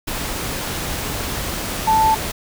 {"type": "tone in noise", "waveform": "sine", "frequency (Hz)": 880, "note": "A5", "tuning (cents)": 0, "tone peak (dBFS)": -12, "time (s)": [1.87, 2.15], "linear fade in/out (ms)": 10, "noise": "pink", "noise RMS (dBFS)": -25, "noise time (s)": [0.07, 2.32], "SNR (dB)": 10, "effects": []}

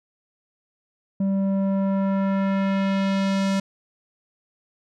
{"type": "tone with low-pass filter sweep", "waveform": "square", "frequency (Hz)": 194.7, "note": "G3", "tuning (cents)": -12, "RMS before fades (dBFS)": -22, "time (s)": [1.2, 3.6], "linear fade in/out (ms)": 5, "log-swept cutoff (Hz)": [390, 7100], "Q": 0.95, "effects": []}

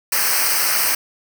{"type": "noise with comb filter", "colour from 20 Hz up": "white", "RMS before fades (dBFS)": -18, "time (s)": [0.12, 0.95], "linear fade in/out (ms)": 5, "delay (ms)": 0.28, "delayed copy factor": -0.85, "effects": []}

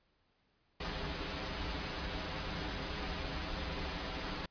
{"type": "noise with comb filter", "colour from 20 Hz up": "pink", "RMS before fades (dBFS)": -39, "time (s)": [0.8, 4.46], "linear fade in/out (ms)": 5, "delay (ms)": 8.6, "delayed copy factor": -0.8, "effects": ["pink hiss -75 dBFS RMS until 4.5 s", "resampled to 11025 Hz"]}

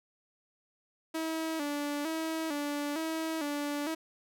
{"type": "tone with vibrato", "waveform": "sawtooth", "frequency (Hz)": 305.6, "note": "D#4", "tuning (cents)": -31, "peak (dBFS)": -28, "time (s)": [1.14, 3.95], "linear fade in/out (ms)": 10, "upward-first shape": "square", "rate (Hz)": 1.1, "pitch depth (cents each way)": 89, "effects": []}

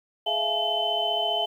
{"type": "tone cluster", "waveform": "sine", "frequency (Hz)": [422.3, 655, 690, 853, 3052], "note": ["G#4", "E5", "F5", "G#5", "G7"], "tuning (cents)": [29, -11, -21, 46, -47], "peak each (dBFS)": [-35, -32, -28, -32, -26], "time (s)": [0.26, 1.46], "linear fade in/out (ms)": 10, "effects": ["9-bit"]}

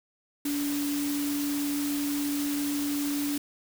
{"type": "tone in noise", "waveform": "sine", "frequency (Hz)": 287.9, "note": "D4", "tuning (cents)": -34, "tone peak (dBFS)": -27, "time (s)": [0.45, 3.38], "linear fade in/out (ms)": 5, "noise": "white", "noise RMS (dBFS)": -36, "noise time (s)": [0.45, 3.38], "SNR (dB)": 6, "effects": []}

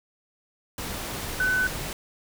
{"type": "tone in noise", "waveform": "sine", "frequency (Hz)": 1506, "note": "F#6", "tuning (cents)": 30, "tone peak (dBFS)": -21, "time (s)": [1.4, 1.67], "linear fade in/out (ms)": 2, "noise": "pink", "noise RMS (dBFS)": -33, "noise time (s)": [0.78, 1.93], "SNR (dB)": 9, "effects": []}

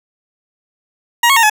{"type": "tone with pitch steps", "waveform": "20% pulse", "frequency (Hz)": [947, 1095, 919, 852], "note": ["A#5", "C#6", "A#5", "G#5"], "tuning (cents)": [27, -22, -25, 44], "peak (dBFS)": -3, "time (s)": [1.23, 1.498], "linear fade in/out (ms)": 5, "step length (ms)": 67, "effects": []}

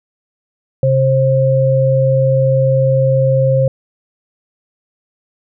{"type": "tone pair together", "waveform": "sine", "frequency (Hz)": [132.9, 531.6], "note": ["C3", "C5"], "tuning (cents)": [27, 27], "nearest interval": "2 octaves", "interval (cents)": 2400, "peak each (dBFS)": -12, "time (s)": [0.83, 3.68], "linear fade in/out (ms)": 2, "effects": []}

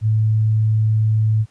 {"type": "tone", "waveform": "sine", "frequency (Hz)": 109.1, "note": "A2", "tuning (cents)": -14, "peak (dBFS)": -13, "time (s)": [0.01, 1.46], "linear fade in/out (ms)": 50, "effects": ["pink hiss -58 dBFS RMS until 1.5 s", "resampled to 22050 Hz"]}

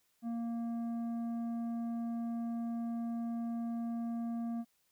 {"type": "tone with tanh clipping", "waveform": "sine", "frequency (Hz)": 232.5, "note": "A#3", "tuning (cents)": -4, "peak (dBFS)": -36, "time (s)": [0.22, 4.65], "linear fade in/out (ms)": 50, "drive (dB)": 8, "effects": ["white hiss -75 dBFS RMS until 4.91 s"]}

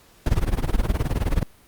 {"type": "noise with tremolo", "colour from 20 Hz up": "brown", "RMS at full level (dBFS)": -18, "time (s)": [0.26, 1.43], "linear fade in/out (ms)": 2, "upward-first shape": "sine", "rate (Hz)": 19, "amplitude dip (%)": 90, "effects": ["pink hiss -54 dBFS RMS until 1.67 s", "Opus 48 kbps"]}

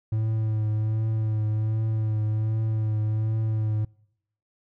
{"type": "tone with vibrato", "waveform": "triangle", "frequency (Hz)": 109, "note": "A2", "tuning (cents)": -16, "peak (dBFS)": -20, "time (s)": [0.12, 3.85], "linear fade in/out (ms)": 5, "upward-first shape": "triangle", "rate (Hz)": 1.3, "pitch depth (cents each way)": 29, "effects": ["noise-tail reverb RT60 0.8 s tail -26 dB re dry"]}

